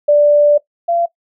sine tone pair in turn, 587.3 / 684.1 Hz, D5 / F5, 0 / -36 cents, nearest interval minor third, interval 264 cents, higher second, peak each -6 / -12 dBFS, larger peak first, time 0.08-0.58 / 0.88-1.06 s, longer first, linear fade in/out 10 ms, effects noise-tail reverb RT60 0.1 s tail -18 dB re dry

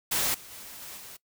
white noise with level steps, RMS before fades -27 / -47 / -44 / -42 / -45 dBFS, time 0.11-1.17 s, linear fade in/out 10 ms, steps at 0.34 / 0.51 / 0.81 / 0.97 s, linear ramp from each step 5 ms, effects noise-tail reverb RT60 0.1 s tail -21 dB re dry

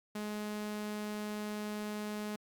sawtooth tone, 210.3 Hz, G#3, 22 cents sharp, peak -33 dBFS, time 0.15-2.36 s, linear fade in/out 5 ms, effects Opus 48 kbps

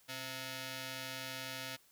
5% pulse ring-modulated tone, 392 Hz, G4, in tune, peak -27 dBFS, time 0.08-1.77 s, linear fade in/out 20 ms, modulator 1050 Hz, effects white hiss -67 dBFS RMS until 1.91 s

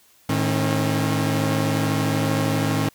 sawtooth tone cluster, 108.4 / 156.3 / 270.4 Hz, A2 / D#3 / C#4, -25 / +8 / -43 cents, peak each -20 dBFS, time 0.29-2.89 s, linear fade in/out 5 ms, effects white hiss -56 dBFS RMS until 2.94 s

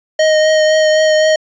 square tone with vibrato, 622.3 Hz, D#5, in tune, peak -9 dBFS, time 0.19-1.36 s, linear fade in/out 5 ms, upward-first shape triangle, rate 3.9 Hz, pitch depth 17 cents each way, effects resampled to 16000 Hz + 8-bit

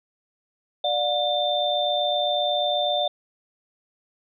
sine tone cluster, 591 / 719 / 3573 Hz, D5 / F#5 / A7, +11 / -50 / +26 cents, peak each -25 dBFS, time 0.84-3.08 s, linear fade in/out 5 ms, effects none

